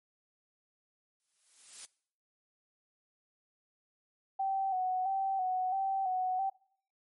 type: noise with exponential growth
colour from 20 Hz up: blue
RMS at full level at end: -41 dBFS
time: 1.2-1.85 s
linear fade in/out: 0 ms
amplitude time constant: 140 ms
type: tone with vibrato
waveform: sine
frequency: 758 Hz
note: F#5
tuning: 42 cents sharp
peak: -29 dBFS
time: 4.39-6.5 s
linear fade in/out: 10 ms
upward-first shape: square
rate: 1.5 Hz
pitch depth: 39 cents each way
effects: noise-tail reverb RT60 0.6 s tail -23 dB re dry + MP3 48 kbps